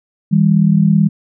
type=tone pair together; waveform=sine; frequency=161.69 / 200.1 Hz; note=E3 / G3; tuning=-33 / +36 cents; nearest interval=major third; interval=369 cents; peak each=-11 / -11 dBFS; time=0.31-1.09 s; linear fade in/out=20 ms; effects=none